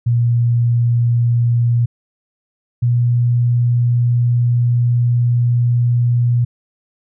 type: tone pair in turn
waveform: sine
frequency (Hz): 118.9 / 120.63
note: A#2 / B2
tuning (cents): +35 / -40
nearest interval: unison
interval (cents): 25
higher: second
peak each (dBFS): -11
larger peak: neither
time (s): 0.06-1.86 / 2.82-6.45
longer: second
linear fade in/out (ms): 10
effects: none